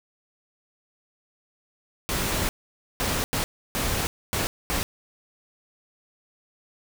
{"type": "noise bursts at uneven times", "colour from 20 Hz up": "pink", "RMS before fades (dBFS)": -26, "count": 6, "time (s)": [[2.09, 2.49], [3, 3.24], [3.33, 3.44], [3.75, 4.07], [4.33, 4.47], [4.7, 4.83]], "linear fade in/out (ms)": 0, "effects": []}